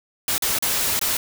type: noise with dropouts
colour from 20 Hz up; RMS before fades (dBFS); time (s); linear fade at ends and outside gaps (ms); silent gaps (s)
white; -22; 0.28-1.17; 2; 0.381-0.422 / 0.587-0.624 / 0.993-1.013
effects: none